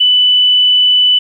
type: tone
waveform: sine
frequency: 2987 Hz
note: F#7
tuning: 16 cents sharp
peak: -6 dBFS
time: 0-1.19 s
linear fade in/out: 10 ms
effects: 8-bit